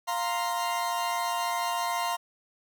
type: chord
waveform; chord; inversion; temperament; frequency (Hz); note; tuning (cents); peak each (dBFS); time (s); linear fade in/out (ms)
40% pulse; F suspended fourth; none; equal; 698.5 / 932.3 / 1046.5; F5 / Bb5 / C6; 0 / 0 / 0; -31; 0.07-2.17; 20
effects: none